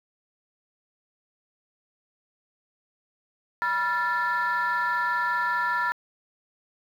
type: tone cluster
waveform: sine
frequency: 972 / 1376 / 1755 Hz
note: B5 / F6 / A6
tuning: -28 / -26 / -5 cents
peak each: -26 dBFS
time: 3.62-5.92 s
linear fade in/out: 0 ms
effects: tanh soft clip ceiling -18 dBFS + 9-bit